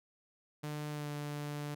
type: tone with pitch glide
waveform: sawtooth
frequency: 149.5 to 146.85 Hz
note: D3 to D3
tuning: +31 to 0 cents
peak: -34 dBFS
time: 0.63-1.75 s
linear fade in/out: 10 ms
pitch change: -31 cents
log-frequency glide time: 0.91-1.09 s
effects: none